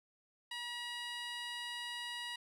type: tone with band-pass filter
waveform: 15% pulse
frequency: 960 Hz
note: B5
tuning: 49 cents flat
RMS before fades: -43 dBFS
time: 0.51-2.36 s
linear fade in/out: 5 ms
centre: 3400 Hz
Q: 0.61
effects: none